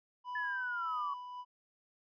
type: tone with tremolo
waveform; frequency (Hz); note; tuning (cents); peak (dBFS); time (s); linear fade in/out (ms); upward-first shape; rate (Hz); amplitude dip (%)
triangle; 990; B5; +4; -36; 0.24-1.45; 50; sine; 1.7; 50
type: linear sweep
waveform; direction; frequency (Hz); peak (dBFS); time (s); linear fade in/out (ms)
sine; down; 1737 to 1108.7; -35; 0.35-1.14; 5
effects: resampled to 11025 Hz

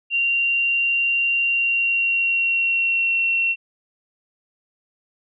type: tone with pitch glide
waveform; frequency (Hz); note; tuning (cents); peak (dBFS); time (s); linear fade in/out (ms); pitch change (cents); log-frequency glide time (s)
sine; 2766 to 2722; F7 to F7; -17 to -45; -17; 0.1-3.56; 50; -28; 1.43-3.2
effects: none

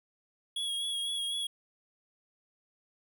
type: tone with vibrato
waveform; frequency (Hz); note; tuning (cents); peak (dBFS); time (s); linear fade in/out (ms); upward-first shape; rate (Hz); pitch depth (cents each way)
square; 3322; G#7; 0; -32; 0.56-1.47; 5; sine; 4; 30
effects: none

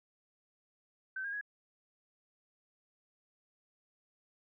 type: tone with pitch steps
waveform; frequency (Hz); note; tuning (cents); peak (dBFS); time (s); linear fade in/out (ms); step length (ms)
sine; 1538 / 1620 / 1668; G6 / G#6 / G#6; -33 / -43 / +7; -36; 1.16-1.412; 5; 84
effects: none

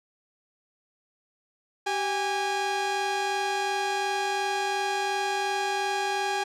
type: tone pair together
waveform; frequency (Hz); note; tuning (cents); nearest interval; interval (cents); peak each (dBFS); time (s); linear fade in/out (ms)
sawtooth; 388.1 / 819; G4 / G#5; -17 / -24; octave + minor second; 1293; -27 / -23; 1.86-6.44; 10
effects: low-pass 7000 Hz 12 dB/octave

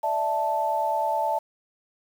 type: chord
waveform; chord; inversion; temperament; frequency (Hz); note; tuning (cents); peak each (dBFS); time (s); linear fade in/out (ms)
sine; D suspended second; none; equal with one note detuned; 589.7 / 659.3 / 880; D5 / E5 / A5; +7 / 0 / 0; -30 / -28 / -24; 0.03-1.39; 10
effects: 8-bit

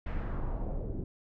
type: noise with low-pass filter sweep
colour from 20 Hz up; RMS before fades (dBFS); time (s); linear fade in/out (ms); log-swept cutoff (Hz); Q
brown; -34; 0.06-1.04; 5; 2300 to 340; 1.6
effects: none

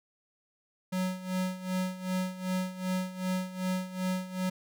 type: tone with tremolo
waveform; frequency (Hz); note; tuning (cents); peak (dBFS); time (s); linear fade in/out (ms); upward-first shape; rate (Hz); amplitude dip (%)
square; 185; F#3; 0; -28; 0.92-4.5; 10; sine; 2.6; 80
effects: none

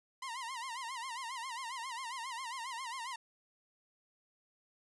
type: tone with vibrato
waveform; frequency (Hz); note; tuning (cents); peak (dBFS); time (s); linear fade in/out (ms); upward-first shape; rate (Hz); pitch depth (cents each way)
sawtooth; 988; B5; 0; -36; 0.22-3.16; 5; sine; 7.4; 150
effects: resampled to 24000 Hz + 13-bit

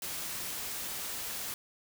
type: noise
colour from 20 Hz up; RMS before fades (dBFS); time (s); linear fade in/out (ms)
white; -38; 0.02-1.54; 2
effects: none

